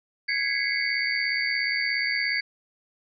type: tone cluster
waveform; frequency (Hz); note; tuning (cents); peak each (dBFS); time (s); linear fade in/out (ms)
sine; 1660 / 2022 / 2147 / 2224 / 4601; G#6 / B6 / C7 / C#7 / D8; -1 / +40 / +44 / +5 / -36; -30; 0.28-2.41; 10
effects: none